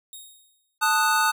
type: tone with exponential decay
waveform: 10% pulse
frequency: 3732 Hz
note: A#7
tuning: 1 cent sharp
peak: -29 dBFS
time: 0.13-0.78 s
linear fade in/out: 1 ms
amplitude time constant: 140 ms
type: chord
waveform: square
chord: D# diminished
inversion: second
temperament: equal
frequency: 880 / 1244.5 / 1480 Hz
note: A5 / D#6 / F#6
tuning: 0 / 0 / 0 cents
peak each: -24 dBFS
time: 0.81-1.32 s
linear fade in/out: 20 ms
effects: none